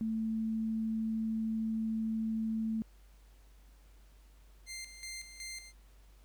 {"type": "tone", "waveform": "sine", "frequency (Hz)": 221.7, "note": "A3", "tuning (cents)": 13, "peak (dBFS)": -31, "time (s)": [0.01, 2.82], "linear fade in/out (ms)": 0}
{"type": "tone with tremolo", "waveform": "15% pulse", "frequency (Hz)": 2093, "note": "C7", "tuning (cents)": 0, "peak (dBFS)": -35, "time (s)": [4.66, 5.73], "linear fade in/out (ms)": 50, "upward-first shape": "square", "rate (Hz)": 2.7, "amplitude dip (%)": 65}
{"effects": ["added 49 Hz sine -56 dBFS peak until 6.24 s", "pink hiss -68 dBFS RMS until 6.24 s"]}